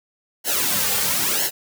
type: noise with flanger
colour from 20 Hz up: white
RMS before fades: -21 dBFS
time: 0.44-1.51 s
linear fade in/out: 50 ms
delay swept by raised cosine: 0.82 to 3.12 ms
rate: 1 Hz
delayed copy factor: -0.8
effects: none